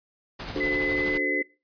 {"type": "noise with tremolo", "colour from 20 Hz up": "pink", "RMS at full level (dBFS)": -34, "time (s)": [0.39, 1.18], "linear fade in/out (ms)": 10, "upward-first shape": "sine", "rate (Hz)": 12, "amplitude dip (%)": 40}
{"type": "chord", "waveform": "sine", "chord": "D dominant seventh", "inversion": "none", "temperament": "equal", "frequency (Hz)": [293.7, 370, 440, 523.3], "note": ["D4", "F#4", "A4", "C5"], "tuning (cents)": [0, 0, 0, 0], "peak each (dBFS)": [-30, -31, -34, -34], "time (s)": [0.55, 1.42], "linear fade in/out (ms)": 5}
{"type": "tone with pitch glide", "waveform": "sine", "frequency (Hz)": [2016, 2028], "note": ["B6", "B6"], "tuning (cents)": [35, 45], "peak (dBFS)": -25, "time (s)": [0.6, 1.43], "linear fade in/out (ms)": 10, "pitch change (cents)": 10, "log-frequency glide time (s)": [0.7, 1.25]}
{"effects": ["noise-tail reverb RT60 0.3 s tail -21 dB re dry", "resampled to 11025 Hz"]}